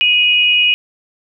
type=tone pair together; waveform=sine; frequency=2490 / 2900 Hz; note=D#7 / F#7; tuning=+1 / -35 cents; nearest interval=minor third; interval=264 cents; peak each=-12 dBFS; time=0.01-0.74 s; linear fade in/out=0 ms; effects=none